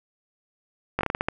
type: slowing click train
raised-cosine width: 0.5 ms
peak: -9 dBFS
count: 8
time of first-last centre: 0.99-1.285 s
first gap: 19 ms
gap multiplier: 1.26
effects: none